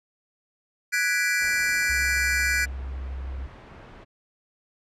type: chord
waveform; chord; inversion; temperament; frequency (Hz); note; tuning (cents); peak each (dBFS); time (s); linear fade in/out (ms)
square; G# half-diminished seventh; third; equal; 1480 / 1661.2 / 1975.5 / 2349; F#6 / G#6 / B6 / D7; 0 / 0 / 0 / 0; -28; 0.92-2.66; 20
type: low-pass noise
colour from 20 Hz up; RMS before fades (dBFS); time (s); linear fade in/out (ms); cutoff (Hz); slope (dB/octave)
pink; -46; 1.4-4.05; 20; 2000; 12
type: tone with vibrato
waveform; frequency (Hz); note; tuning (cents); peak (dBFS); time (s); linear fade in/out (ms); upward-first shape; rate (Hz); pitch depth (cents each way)
sine; 66.2; C2; +21; -30; 1.89-3.47; 10; sine; 18; 30
effects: low-pass 12000 Hz 12 dB/octave